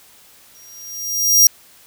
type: tone with exponential growth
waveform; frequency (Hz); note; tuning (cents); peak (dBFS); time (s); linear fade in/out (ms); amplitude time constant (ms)
sawtooth; 5700; F8; +34; -3; 0.55-1.47; 1; 200
effects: white hiss -48 dBFS RMS until 1.86 s